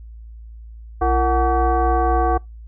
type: tone with frequency modulation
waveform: sine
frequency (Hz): 340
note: F4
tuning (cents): -46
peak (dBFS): -14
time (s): 1.01-2.38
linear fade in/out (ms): 10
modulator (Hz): 400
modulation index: 1.8
effects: noise-tail reverb RT60 0.2 s tail -26 dB re dry + added 56 Hz sine -35 dBFS peak until 2.67 s